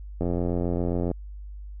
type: click train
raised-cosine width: 2 ms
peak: -14 dBFS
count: 80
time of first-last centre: 0.21-1.114 s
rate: 87.4 Hz
effects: added 50 Hz sine -36 dBFS peak until 1.8 s